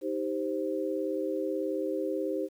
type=chord; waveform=sine; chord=C minor; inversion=first; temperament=just; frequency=314 / 392.4 / 523.3 Hz; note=Eb4 / G4 / C5; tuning=+16 / +2 / 0 cents; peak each=-33 dBFS; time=0.01-2.49 s; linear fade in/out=50 ms; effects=10-bit